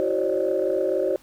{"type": "tone cluster", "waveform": "sine", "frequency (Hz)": [330.3, 377.2, 537, 574, 601], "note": ["E4", "F#4", "C5", "D5", "D5"], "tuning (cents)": [4, 33, 45, -40, 40], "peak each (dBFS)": [-30, -24, -24, -31, -27], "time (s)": [0, 1.16], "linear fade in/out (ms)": 0, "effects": ["tanh soft clip ceiling -12 dBFS", "pink hiss -54 dBFS RMS until 1.22 s"]}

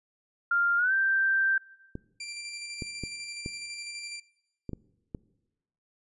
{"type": "tone with pitch glide", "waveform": "sine", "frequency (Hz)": [1396.9, 1568], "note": ["F6", "G6"], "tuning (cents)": [0, 0], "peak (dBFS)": -22, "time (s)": [0.51, 1.58], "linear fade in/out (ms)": 5, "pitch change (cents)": 200, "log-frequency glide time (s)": [0.77, 0.93]}
{"type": "clicks", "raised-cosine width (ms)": 3, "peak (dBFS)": -22, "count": 7, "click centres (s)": [1.954, 2.822, 3.037, 3.461, 4.693, 4.733, 5.148]}
{"type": "tone with tremolo", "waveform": "20% pulse", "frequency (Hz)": 2362, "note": "D7", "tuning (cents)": 9, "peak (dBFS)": -31, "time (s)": [2.2, 4.2], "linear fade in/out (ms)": 5, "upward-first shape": "square", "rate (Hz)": 12, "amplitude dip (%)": 25}
{"effects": ["noise-tail reverb RT60 1.0 s tail -22 dB re dry", "resampled to 24000 Hz"]}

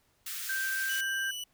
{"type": "high-pass noise", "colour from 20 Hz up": "white", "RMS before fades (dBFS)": -38, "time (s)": [0.26, 1.01], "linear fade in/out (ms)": 5, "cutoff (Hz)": 1300, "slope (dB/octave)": 48}
{"type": "tone with pitch glide", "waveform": "sine", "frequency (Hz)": [1568, 1579.8], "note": ["G6", "G6"], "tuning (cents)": [0, 13], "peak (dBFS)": -30, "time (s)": [0.49, 1.31], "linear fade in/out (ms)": 5, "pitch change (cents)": 13, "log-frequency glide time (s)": [0.8, 0.95]}
{"type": "tone", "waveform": "sawtooth", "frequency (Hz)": 2960, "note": "F#7", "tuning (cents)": 0, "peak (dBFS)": -33, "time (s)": [0.89, 1.44], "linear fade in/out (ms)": 5}
{"effects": ["pink hiss -70 dBFS RMS until 1.53 s"]}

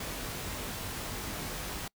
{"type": "noise with comb filter", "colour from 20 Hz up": "pink", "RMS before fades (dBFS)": -38, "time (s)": [0, 1.88], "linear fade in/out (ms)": 5, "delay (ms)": 20, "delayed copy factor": 0.5, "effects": ["noise-tail reverb RT60 0.1 s tail -26 dB re dry"]}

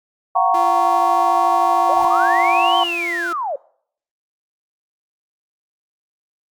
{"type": "chord", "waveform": "sine", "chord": "Gb major seventh", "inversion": "third", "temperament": "equal with one note detuned", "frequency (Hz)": [698.5, 752.1, 932.3, 1108.7], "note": ["F5", "Gb5", "Bb5", "Db6"], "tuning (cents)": [0, 28, 0, 0], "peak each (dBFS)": [-19, -17, -20, -18], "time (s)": [0.35, 2.84], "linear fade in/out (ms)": 10}
{"type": "tone", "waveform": "sawtooth", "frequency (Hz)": 343.4, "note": "F4", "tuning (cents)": -29, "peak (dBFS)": -23, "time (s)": [0.54, 3.33], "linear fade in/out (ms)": 5}
{"type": "noise with exponential growth", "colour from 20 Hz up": "pink", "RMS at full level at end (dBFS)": -34, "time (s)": [1.79, 2.05], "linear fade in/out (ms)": 2, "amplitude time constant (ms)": 55}
{"type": "linear two-way sweep", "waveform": "sine", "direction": "up then down", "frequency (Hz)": [513, 3136, 513], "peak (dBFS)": -20, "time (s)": [1.89, 3.56], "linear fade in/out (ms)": 5, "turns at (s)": 2.78}
{"effects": ["noise-tail reverb RT60 0.6 s tail -23 dB re dry", "Opus 48 kbps"]}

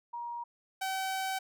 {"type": "tone pair in turn", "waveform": ["sine", "sawtooth"], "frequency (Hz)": [948, 764.7], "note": ["A#5", "G5"], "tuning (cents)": [29, -43], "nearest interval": "major third", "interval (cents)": 372, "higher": "first", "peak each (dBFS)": [-36, -28], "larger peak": "second", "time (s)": [[0.13, 0.44], [0.81, 1.39]], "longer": "second", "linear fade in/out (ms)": 10, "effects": []}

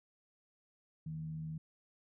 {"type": "tone with frequency modulation", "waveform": "sine", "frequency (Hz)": 157.5, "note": "D#3", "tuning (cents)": 21, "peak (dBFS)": -39, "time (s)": [1.06, 1.58], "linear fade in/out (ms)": 5, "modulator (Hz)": 74.7, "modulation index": 0.27, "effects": []}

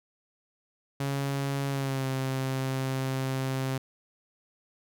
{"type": "tone with pitch glide", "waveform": "sawtooth", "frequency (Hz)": [138.59, 132.64], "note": ["C#3", "C3"], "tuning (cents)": [0, 24], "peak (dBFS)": -24, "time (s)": [1, 3.78], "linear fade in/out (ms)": 5, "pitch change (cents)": -76, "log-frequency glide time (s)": [1.69, 2.07], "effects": []}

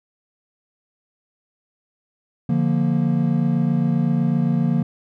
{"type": "chord", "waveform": "triangle", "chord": "Bb major", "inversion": "first", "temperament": "equal", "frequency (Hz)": [146.83, 174.61, 233.1], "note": ["D3", "F3", "Bb3"], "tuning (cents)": [0, 0, 0], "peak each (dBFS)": -19, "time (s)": [2.49, 4.83], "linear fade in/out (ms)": 5, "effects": []}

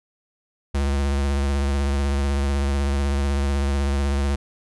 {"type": "tone with vibrato", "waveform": "square", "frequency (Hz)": 69.8, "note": "C#2", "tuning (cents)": 13, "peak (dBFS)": -20, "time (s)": [0.74, 4.36], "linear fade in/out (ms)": 10, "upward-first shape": "triangle", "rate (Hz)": 16, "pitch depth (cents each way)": 51, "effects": ["resampled to 24000 Hz"]}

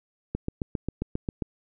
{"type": "click train", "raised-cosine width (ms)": 3, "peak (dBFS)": -15, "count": 9, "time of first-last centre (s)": [0.35, 1.422], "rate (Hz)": 7.46, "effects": []}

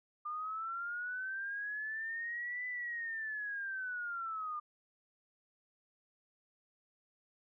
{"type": "linear two-way sweep", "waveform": "sine", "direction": "up then down", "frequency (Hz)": [1200, 2000, 1200], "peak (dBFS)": -37, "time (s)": [0.25, 4.6], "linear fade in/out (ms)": 10, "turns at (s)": 2.67, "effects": []}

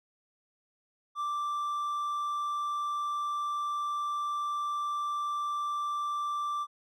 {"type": "tone", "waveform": "triangle", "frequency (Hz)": 1174.7, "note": "D6", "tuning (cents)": 0, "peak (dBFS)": -28, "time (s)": [1.15, 6.67], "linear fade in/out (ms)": 50, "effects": []}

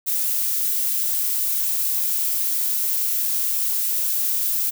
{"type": "noise", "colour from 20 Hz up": "violet", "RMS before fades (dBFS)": -22, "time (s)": [0.06, 4.71], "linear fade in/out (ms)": 20, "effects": []}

